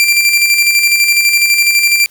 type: tone with tremolo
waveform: sawtooth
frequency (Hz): 2364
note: D7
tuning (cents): +11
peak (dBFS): -3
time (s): 0-2.06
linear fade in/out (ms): 0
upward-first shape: square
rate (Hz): 12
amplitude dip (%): 40
effects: white hiss -47 dBFS RMS until 2.1 s